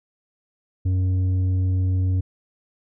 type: tone with tanh clipping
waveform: sine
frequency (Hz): 92.7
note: F#2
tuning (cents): +4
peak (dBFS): -19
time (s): 0.85-2.21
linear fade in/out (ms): 10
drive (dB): 6
effects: none